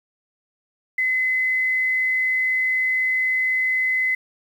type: tone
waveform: sine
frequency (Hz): 2034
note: C7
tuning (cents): -50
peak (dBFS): -18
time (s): 0.98-4.15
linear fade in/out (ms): 5
effects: 8-bit